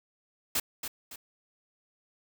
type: noise with echo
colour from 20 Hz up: white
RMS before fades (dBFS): -28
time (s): 0.55-0.6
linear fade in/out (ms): 5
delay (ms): 280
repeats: 2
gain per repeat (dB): -8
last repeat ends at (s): 1.16
effects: none

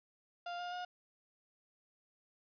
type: tone with pitch steps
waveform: 35% pulse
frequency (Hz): 698.5 / 708.3 / 718.1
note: F5 / F5 / F5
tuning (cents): 0 / +24 / +48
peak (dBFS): -38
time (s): 0.46-0.85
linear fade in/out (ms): 5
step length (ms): 130
effects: resampled to 11025 Hz + 11-bit

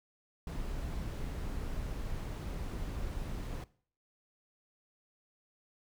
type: noise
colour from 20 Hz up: brown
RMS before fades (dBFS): -38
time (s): 0.47-3.64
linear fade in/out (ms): 2
effects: noise-tail reverb RT60 0.5 s tail -20 dB re dry

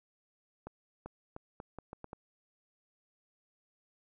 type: accelerating click train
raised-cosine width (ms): 1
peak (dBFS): -29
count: 8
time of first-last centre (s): 0.67-2.131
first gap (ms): 390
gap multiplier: 0.78
effects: none

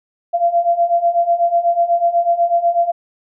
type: beating tone pair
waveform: sine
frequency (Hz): 682 / 690.1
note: F5 / F5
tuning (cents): -41 / -21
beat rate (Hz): 8.1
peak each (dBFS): -17 / -14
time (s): 0.33-2.92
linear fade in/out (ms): 20
effects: none

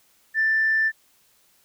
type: tone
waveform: sine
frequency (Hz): 1771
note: A6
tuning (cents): +11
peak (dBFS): -17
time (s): 0.34-0.92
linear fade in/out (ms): 50
effects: tanh soft clip ceiling -13 dBFS + white hiss -61 dBFS RMS until 1.64 s

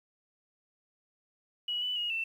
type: tone with pitch steps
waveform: sine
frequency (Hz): 2919 / 2982 / 2879 / 2679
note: F#7 / F#7 / F#7 / E7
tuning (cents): -24 / +13 / -48 / +27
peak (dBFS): -30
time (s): 1.68-2.24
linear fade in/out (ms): 5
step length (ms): 140
effects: 10-bit

